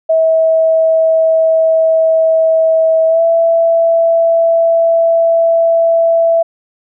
sine tone with pitch glide, 646 to 664.5 Hz, E5 to E5, -35 to +14 cents, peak -7 dBFS, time 0.09-6.43 s, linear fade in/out 10 ms, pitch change +49 cents, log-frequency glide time 3.07-3.22 s, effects none

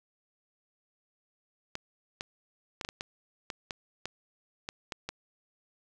clicks, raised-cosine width 0.2 ms, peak -18 dBFS, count 12, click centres 1.754 / 2.209 / 2.812 / 2.849 / 2.889 / 3.009 / 3.502 / 3.708 / 4.056 / 4.689 / 4.922 / 5.09 s, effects none

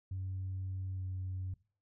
sine tone with pitch glide, 94.3 to 93.16 Hz, F#2 to F#2, +33 to +12 cents, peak -35 dBFS, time 0.11-1.54 s, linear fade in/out 5 ms, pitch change -21 cents, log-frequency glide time 0.94-1.01 s, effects noise-tail reverb RT60 0.4 s tail -21 dB re dry + tanh soft clip ceiling -33 dBFS

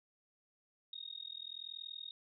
sine tone with amplitude modulation, 3729 Hz, A#7, in tune, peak -40 dBFS, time 0.93-2.11 s, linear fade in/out 2 ms, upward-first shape sine, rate 40.9 Hz, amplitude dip 100%, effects none

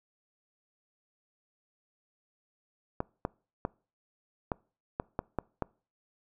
clicks, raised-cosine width 1 ms, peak -16 dBFS, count 8, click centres 3.004 / 3.251 / 3.651 / 4.518 / 4.999 / 5.191 / 5.387 / 5.623 s, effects noise-tail reverb RT60 0.4 s tail -25 dB re dry

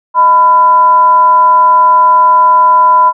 sine tone with frequency modulation, 1000 Hz, B5, 21 cents sharp, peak -3 dBFS, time 0.14-3.13 s, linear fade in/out 50 ms, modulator 377 Hz, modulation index 0.28, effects none

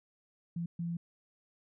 sine tone bursts at uneven times, 170 Hz, F3, 46 cents flat, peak -33 dBFS, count 2, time 0.56-0.66 / 0.79-0.97 s, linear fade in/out 5 ms, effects none

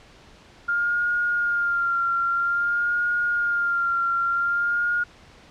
sine tone with vibrato, 1403 Hz, F6, 8 cents sharp, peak -20 dBFS, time 0.68-5.04 s, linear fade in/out 10 ms, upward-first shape sine, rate 0.51 Hz, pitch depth 33 cents each way, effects pink hiss -50 dBFS RMS until 5.5 s + low-pass 5000 Hz 12 dB/octave

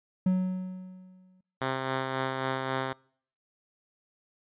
triangle tone with exponential decay, 185 Hz, F#3, in tune, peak -18 dBFS, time 0.26-1.41 s, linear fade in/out 5 ms, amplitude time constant 250 ms
5% pulse tone with tremolo, 132.1 Hz, C3, 17 cents sharp, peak -16 dBFS, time 1.61-2.93 s, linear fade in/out 5 ms, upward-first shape sine, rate 3.7 Hz, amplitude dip 35%
effects noise-tail reverb RT60 0.6 s tail -26 dB re dry + resampled to 8000 Hz

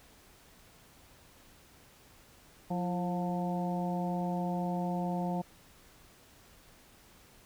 harmonic tone with a mistuned harmonic, 177.8 Hz, F3, 31 cents sharp, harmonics 1 / 2 / 3 / 4 / 5, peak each -32 / -41 / -41 / -38 / -41 dBFS, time 2.7-5.42 s, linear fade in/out 10 ms, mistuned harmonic 2, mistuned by -68 cents, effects pink hiss -59 dBFS RMS until 7.45 s

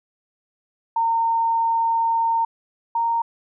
sine tone pair in turn, 915 / 925.6 Hz, A#5 / A#5, -32 / -13 cents, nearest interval unison, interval 19 cents, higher second, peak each -17 / -18 dBFS, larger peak first, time 0.96-2.45 / 2.95-3.22 s, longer first, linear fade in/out 5 ms, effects none

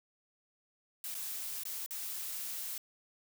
blue noise with dropouts, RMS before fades -40 dBFS, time 1.04-2.78 s, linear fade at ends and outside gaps 1 ms, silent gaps 1.144-1.15 / 1.635-1.653 / 1.862-1.908 s, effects none

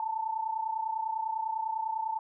sine tone pair together, 880 / 910 Hz, A5 / A#5, 0 / -42 cents, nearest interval minor second, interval 58 cents, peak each -31 / -35 dBFS, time 0-2.19 s, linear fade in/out 2 ms, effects none

